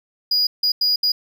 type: tone bursts at uneven times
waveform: triangle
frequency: 4900 Hz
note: D#8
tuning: 27 cents flat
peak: -14 dBFS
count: 4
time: 0.31-0.47 / 0.63-0.72 / 0.81-0.96 / 1.03-1.12 s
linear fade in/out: 5 ms
effects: none